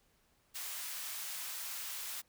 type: high-pass noise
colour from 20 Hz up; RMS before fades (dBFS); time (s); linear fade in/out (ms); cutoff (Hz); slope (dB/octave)
white; -42; 0.54-2.22; 20; 960; 12
effects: pink hiss -72 dBFS RMS until 2.28 s